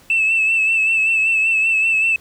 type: tone with vibrato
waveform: sine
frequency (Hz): 2637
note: E7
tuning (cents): 0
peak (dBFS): -12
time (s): 0.1-2.16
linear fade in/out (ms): 2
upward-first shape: sine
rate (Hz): 5.2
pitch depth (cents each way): 38
effects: tanh soft clip ceiling -10 dBFS + pink hiss -49 dBFS RMS until 2.2 s